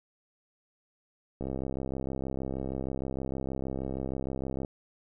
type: click train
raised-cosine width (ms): 2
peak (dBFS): -21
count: 216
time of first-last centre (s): 1.41-4.648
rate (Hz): 66.4
effects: none